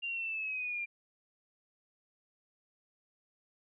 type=linear sweep; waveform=sine; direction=down; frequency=2794 to 2376 Hz; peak=-34 dBFS; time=0.02-0.86 s; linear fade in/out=20 ms; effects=none